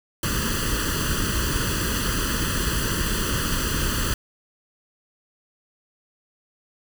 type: noise with comb filter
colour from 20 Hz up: pink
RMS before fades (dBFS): -24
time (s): 0.23-4.14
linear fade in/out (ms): 2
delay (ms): 0.66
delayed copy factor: +1
effects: none